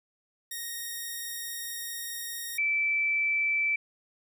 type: tone pair in turn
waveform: 5% pulse / sine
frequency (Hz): 1864.7 / 2322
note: A#6 / D7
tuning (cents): 0 / -20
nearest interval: major third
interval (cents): 380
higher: second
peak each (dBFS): -24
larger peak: neither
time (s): 0.51-2.58 / 2.58-3.76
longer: first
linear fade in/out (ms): 5
effects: none